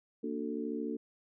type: harmonic tone with a mistuned harmonic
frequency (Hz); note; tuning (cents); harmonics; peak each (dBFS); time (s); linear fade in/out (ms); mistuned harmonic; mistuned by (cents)
73.42; D2; 0; 3 / 4 / 5 / 6; -38 / -38 / -42 / -40; 0.23-0.97; 10; 3; +92
effects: none